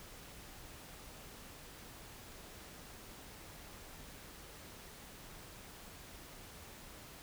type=silence; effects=pink hiss -53 dBFS RMS until 7.22 s